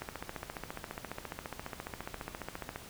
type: click train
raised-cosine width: 0.5 ms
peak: -23 dBFS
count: 41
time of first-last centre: 0.02-2.76 s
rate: 14.6 Hz
effects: pink hiss -50 dBFS RMS until 2.89 s